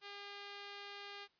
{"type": "tone", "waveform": "5% pulse", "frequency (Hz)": 403.9, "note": "G#4", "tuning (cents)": -48, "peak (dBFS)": -36, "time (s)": [0.01, 1.28], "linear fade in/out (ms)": 50, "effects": ["white hiss -75 dBFS RMS until 1.39 s", "resampled to 11025 Hz"]}